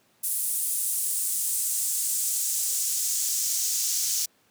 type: noise with high-pass filter sweep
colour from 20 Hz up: pink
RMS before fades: -27 dBFS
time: 0.23-4.26 s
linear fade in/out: 10 ms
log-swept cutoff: 9900 to 6000 Hz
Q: 2
effects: pink hiss -64 dBFS RMS until 4.5 s + high-pass 150 Hz 12 dB/octave